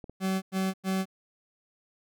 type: clicks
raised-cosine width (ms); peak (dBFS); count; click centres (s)
2; -29; 2; 0.042 / 0.096
type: tone bursts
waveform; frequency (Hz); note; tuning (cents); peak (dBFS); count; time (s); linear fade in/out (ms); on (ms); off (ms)
40% pulse; 190; F#3; +46; -25; 3; 0.2-1.056; 50; 220; 98
effects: none